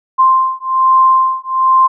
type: beating tone pair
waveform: sine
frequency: 1046.5 / 1047.7 Hz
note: C6 / C6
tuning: 0 / +2 cents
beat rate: 1.2 Hz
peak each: -11 dBFS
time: 0.18-1.88 s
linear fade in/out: 20 ms
effects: none